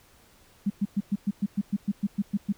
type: tone bursts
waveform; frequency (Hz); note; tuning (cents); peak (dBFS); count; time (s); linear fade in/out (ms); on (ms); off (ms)
sine; 201.7; G3; +50; -21; 13; 0.66-2.526; 10; 42; 110
effects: pink hiss -58 dBFS RMS until 2.57 s